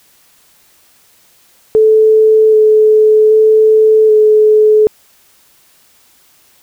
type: tone with pitch steps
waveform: sine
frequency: 436.1 / 431.2 / 435.4 / 428.7 Hz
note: A4 / A4 / A4 / A4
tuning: -15 / -35 / -18 / -45 cents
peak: -4 dBFS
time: 1.75-4.87 s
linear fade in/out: 0 ms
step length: 780 ms
effects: white hiss -49 dBFS RMS until 6.62 s